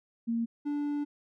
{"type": "tone pair in turn", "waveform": ["sine", "triangle"], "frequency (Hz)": [231.2, 291.3], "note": ["A#3", "D4"], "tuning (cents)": [-14, -14], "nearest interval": "major third", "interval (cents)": 400, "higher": "second", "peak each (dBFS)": -27, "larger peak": "neither", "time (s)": [[0.27, 0.46], [0.65, 1.05]], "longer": "second", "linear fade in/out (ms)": 20, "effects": []}